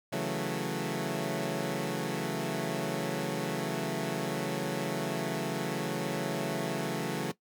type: chord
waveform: 15% pulse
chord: F# minor seventh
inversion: second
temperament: equal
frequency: 138.59 / 164.81 / 185 / 220 Hz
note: C#3 / E3 / F#3 / A3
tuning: 0 / 0 / 0 / 0 cents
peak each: -30 dBFS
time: 0.12-7.32 s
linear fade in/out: 10 ms
effects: noise-tail reverb RT60 0.1 s tail -17 dB re dry